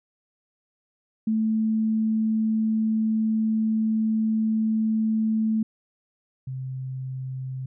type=tone pair in turn; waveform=sine; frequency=219.7 / 130.63 Hz; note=A3 / C3; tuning=-2 / -2 cents; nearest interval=major sixth; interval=900 cents; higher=first; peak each=-20 / -29 dBFS; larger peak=first; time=1.27-5.63 / 6.47-7.66 s; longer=first; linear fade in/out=5 ms; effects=none